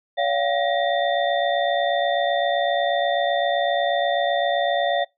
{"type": "tone cluster", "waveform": "sine", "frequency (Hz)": [569, 696, 764, 1897, 3565], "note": ["C#5", "F5", "G5", "A#6", "A7"], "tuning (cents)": [45, -6, -45, 30, 22], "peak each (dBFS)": [-23, -22, -29, -29, -30], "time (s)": [0.17, 5.05], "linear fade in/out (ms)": 20, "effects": ["noise-tail reverb RT60 0.2 s tail -24 dB re dry"]}